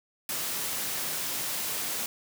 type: high-pass noise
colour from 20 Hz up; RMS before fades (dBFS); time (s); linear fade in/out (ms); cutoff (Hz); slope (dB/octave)
white; -32; 0.29-2.06; 2; 100; 12
effects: none